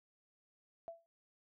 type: tone with exponential decay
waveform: sine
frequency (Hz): 669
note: E5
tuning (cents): +25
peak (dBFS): -40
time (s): 0.88-1.06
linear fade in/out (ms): 0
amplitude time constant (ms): 38
effects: none